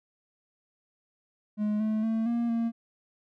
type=tone with pitch steps; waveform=triangle; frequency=210.5 / 216.6 / 223.5 / 235.3 / 230.7 Hz; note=G#3 / A3 / A3 / A#3 / A#3; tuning=+24 / -27 / +27 / +16 / -18 cents; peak=-23 dBFS; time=1.57-2.72 s; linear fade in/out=50 ms; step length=230 ms; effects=none